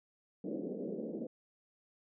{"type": "band-pass noise", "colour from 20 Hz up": "pink", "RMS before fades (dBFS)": -40, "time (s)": [0.44, 1.27], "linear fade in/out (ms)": 5, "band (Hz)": [190, 540], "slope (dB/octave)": 48, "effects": []}